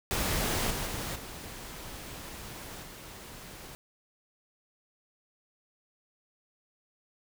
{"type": "noise with level steps", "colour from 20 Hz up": "pink", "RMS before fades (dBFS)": [-30, -34, -36, -43, -46], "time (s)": [0.11, 3.75], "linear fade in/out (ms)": 0, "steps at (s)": [0.7, 0.86, 1.15, 2.82], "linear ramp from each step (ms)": 10, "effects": []}